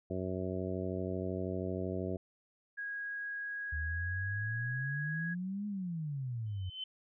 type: harmonic tone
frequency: 92.8 Hz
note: F#2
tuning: 6 cents sharp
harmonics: 1 / 2 / 3 / 4 / 5 / 6 / 7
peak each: -40 / -40 / -42 / -40 / -44 / -45 / -44 dBFS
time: 0.1-2.17 s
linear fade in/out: 5 ms
type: tone with pitch glide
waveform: sine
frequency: 1647 to 1659.4 Hz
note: G#6 to G#6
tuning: -15 to -2 cents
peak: -37 dBFS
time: 2.77-5.35 s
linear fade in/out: 20 ms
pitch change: +13 cents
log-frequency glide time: 3.02-4.45 s
type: exponential two-way sweep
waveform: sine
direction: up then down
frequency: 72.8 to 209.8 to 89.3 Hz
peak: -35 dBFS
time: 3.72-6.7 s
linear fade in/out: 10 ms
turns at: 5.67 s
type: tone with exponential growth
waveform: sine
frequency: 3059 Hz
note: G7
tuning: 43 cents flat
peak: -35 dBFS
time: 6.46-6.84 s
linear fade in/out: 5 ms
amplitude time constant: 82 ms
effects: none